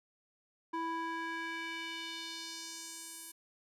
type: tone with band-pass filter sweep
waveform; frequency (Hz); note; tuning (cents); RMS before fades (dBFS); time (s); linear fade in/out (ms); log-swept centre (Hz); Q
square; 329.6; E4; 0; -41; 0.73-3.32; 10; 890 to 11000; 1.7
effects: none